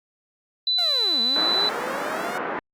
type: tone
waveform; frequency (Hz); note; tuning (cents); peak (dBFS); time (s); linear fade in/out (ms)
sine; 3992; B7; +18; -19; 0.67-1.69; 2
type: linear two-way sweep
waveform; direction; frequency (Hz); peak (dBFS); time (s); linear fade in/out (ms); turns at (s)
sawtooth; down then up; 740 to 220 to 740; -28; 0.78-2.38; 5; 1.21
type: band-pass noise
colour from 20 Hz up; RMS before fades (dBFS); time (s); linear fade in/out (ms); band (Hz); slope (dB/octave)
white; -29; 1.36-2.59; 0; 200 to 1600; 24
effects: Opus 48 kbps